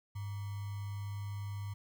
sine tone with sample-and-hold, 100.9 Hz, G#2, 49 cents flat, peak -37 dBFS, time 0.15-1.74 s, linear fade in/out 10 ms, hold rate 1050 Hz, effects none

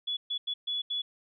sine tone bursts at uneven times, 3410 Hz, G#7, 45 cents sharp, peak -29 dBFS, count 5, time 0.07-0.17 / 0.3-0.38 / 0.47-0.54 / 0.67-0.82 / 0.9-1.02 s, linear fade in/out 10 ms, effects none

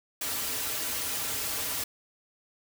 white noise with comb filter, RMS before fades -32 dBFS, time 0.21-1.84 s, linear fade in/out 5 ms, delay 5.5 ms, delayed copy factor -0.95, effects none

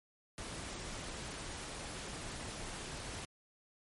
pink noise, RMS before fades -44 dBFS, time 0.38-3.25 s, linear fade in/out 0 ms, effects MP3 48 kbps

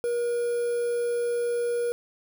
triangle tone with quantisation, 477.6 Hz, A#4, 42 cents sharp, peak -22 dBFS, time 0.04-1.92 s, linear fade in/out 0 ms, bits 7, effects none

